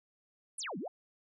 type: exponential two-way sweep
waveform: sine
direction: down then up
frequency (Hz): 11175 to 164.81 to 828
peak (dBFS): -37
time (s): 0.58-0.88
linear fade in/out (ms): 5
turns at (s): 0.78
effects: none